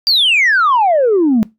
sine exponential sweep, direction down, 4801 to 207.7 Hz, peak -7 dBFS, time 0.07-1.43 s, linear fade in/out 0 ms, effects noise-tail reverb RT60 0.2 s tail -22 dB re dry + tanh soft clip ceiling -6 dBFS

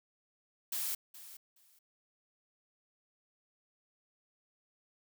blue noise with echo, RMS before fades -36 dBFS, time 0.72-0.95 s, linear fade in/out 5 ms, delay 420 ms, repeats 2, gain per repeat -15 dB, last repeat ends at 1.79 s, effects none

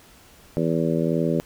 harmonic tone, 82 Hz, E2, 9 cents flat, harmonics 2 / 3 / 4 / 5 / 6 / 7, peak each -24 / -26 / -27 / -28 / -29 / -29 dBFS, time 0.57-1.4 s, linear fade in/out 0 ms, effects pink hiss -51 dBFS RMS until 1.45 s

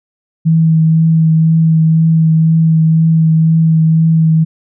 sine tone with vibrato, 161.1 Hz, E3, 39 cents flat, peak -6 dBFS, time 0.45-4.45 s, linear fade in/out 20 ms, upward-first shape triangle, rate 2 Hz, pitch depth 17 cents each way, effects none

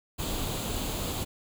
pink noise with comb filter, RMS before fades -32 dBFS, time 0.18-1.25 s, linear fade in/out 20 ms, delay 0.27 ms, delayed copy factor +0.55, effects none

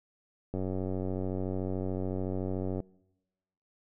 click train, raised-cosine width 2 ms, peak -21 dBFS, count 213, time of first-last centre 0.54-2.803 s, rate 93.7 Hz, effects noise-tail reverb RT60 1.0 s tail -25 dB re dry

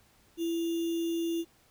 sine tone with sample-and-hold, 334.6 Hz, E4, 26 cents sharp, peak -28 dBFS, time 0.37-1.45 s, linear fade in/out 50 ms, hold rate 3150 Hz, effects pink hiss -64 dBFS RMS until 1.7 s

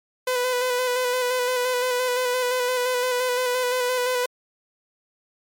sawtooth tone with vibrato, 500 Hz, B4, 21 cents sharp, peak -17 dBFS, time 0.27-4.26 s, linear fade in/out 5 ms, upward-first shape square, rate 5.8 Hz, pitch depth 24 cents each way, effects MP3 96 kbps

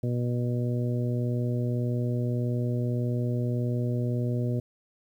harmonic tone, 121.7 Hz, B2, 25 cents flat, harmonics 1 / 2 / 3 / 4 / 5, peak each -26 / -32 / -36 / -38 / -40 dBFS, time 0.03-4.6 s, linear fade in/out 5 ms, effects 10-bit

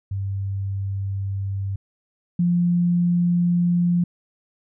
sine tone pair in turn, 98 / 174.62 Hz, G2 / F3, 0 / 0 cents, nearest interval minor seventh, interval 1000 cents, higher second, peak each -23 / -16 dBFS, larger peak second, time 0.11-1.76 / 2.39-4.04 s, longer neither, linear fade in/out 5 ms, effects none

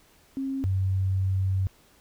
sine tone pair in turn, 269.2 / 95.18 Hz, C4 / F#2, +49 / +49 cents, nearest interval octave + tritone, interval 1800 cents, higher first, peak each -27 / -22 dBFS, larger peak second, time 0.37-0.64 / 0.64-1.67 s, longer second, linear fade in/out 0 ms, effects pink hiss -59 dBFS RMS until 2 s

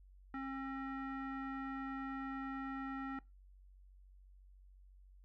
square tone with low-pass filter, 269.1 Hz, C4, 49 cents sharp, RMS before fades -43 dBFS, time 0.34-3.19 s, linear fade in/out 2 ms, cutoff 1600 Hz, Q 4.2, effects noise-tail reverb RT60 0.2 s tail -21 dB re dry + added 47 Hz sine -58 dBFS peak until 5.24 s

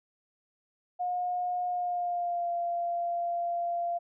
sine tone with pitch glide, 718 to 691.1 Hz, F5 to F5, +48 to -18 cents, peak -28 dBFS, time 0.99-3.99 s, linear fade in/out 20 ms, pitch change -66 cents, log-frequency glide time 1.67-2.51 s, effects none

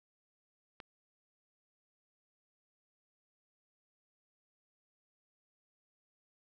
click, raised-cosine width 0.3 ms, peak -30 dBFS, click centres 0.802 s, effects none

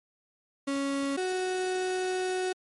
35% pulse tone pair in turn, 277.2 / 370 Hz, C#4 / F#4, 0 / 0 cents, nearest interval perfect fourth, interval 500 cents, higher second, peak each -26 dBFS, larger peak neither, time 0.67-1.17 / 1.17-2.53 s, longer second, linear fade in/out 10 ms, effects MP3 48 kbps

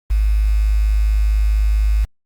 sine tone with quantisation, 52.2 Hz, G#1, 10 cents sharp, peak -12 dBFS, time 0.1-2.05 s, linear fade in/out 10 ms, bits 6, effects Opus 48 kbps

